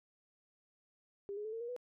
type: tone with pitch steps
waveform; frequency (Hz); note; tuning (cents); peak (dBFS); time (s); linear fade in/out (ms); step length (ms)
sine; 400.7 / 417.7 / 435.5 / 453.9 / 473.2 / 493.3; G4 / G#4 / A4 / A#4 / A#4 / B4; +38 / +10 / -18 / -46 / +26 / -2; -39; 1.29-1.764; 0; 79
effects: none